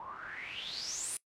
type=noise with low-pass filter sweep; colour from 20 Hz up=white; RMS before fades=-41 dBFS; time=0-1.17 s; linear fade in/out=2 ms; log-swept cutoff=910 to 10000 Hz; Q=9.3; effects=noise-tail reverb RT60 0.1 s tail -20 dB re dry

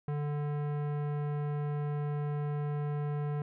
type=tone with tanh clipping; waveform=sine; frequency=146.83 Hz; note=D3; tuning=in tune; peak=-33 dBFS; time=0.08-3.42 s; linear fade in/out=2 ms; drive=18 dB; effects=none

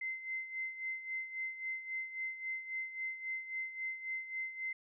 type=tone with tremolo; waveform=sine; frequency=2069 Hz; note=C7; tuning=20 cents flat; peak=-35 dBFS; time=0.01-4.73 s; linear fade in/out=5 ms; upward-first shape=sine; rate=3.7 Hz; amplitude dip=70%; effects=none

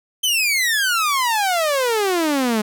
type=exponential sweep; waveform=sawtooth; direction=down; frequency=3136 to 207.4 Hz; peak=-13 dBFS; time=0.23-2.62 s; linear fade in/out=10 ms; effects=none

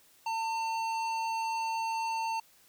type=tone with hard clipping; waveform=sine; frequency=901 Hz; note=A5; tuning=41 cents sharp; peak=-32 dBFS; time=0.26-2.4 s; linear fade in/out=5 ms; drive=13 dB; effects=white hiss -62 dBFS RMS until 2.68 s

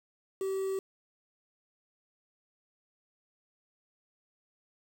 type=tone with quantisation; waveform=triangle; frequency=384.6 Hz; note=G4; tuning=33 cents flat; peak=-28 dBFS; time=0.41-0.79 s; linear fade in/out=2 ms; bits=8; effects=none

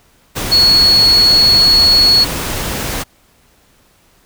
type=tone in noise; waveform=sine; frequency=4360 Hz; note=C#8; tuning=29 cents flat; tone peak=-6 dBFS; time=0.51-2.25 s; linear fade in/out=20 ms; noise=pink; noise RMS=-20 dBFS; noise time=0.35-3.04 s; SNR=+11 dB; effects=pink hiss -52 dBFS RMS until 4.25 s

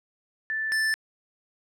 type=tone pair in turn; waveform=sine / square; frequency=1760 / 1760 Hz; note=A6 / A6; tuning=0 / 0 cents; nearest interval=unison; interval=0 cents; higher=neither; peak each=-26 / -23 dBFS; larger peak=second; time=0.5-0.72 / 0.72-0.94 s; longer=neither; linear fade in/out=0 ms; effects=low-pass 10000 Hz 12 dB/octave

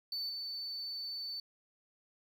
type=tone with level steps; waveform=sine; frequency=4512 Hz; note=C#8; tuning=30 cents sharp; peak=-33 / -37 dBFS; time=0.12-1.4 s; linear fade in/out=2 ms; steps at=0.29 s; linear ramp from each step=5 ms; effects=tanh soft clip ceiling -34 dBFS + 11-bit

